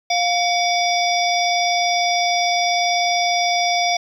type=harmonic tone with a mistuned harmonic; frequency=703 Hz; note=F5; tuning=11 cents sharp; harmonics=1 / 3 / 5 / 7 / 8; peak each=-18 / -23 / -25 / -26 / -27 dBFS; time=0.1-3.97 s; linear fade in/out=5 ms; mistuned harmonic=3; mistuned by=+120 cents; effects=8-bit